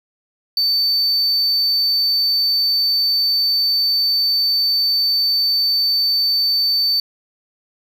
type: tone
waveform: triangle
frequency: 4550 Hz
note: C#8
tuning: 44 cents sharp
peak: -13 dBFS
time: 0.57-7 s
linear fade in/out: 2 ms
effects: 7-bit